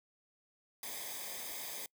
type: noise with comb filter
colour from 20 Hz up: white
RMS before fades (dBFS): -43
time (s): 0.83-1.86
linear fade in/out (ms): 2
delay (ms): 0.71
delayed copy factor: -0.75
effects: noise-tail reverb RT60 0.1 s tail -25 dB re dry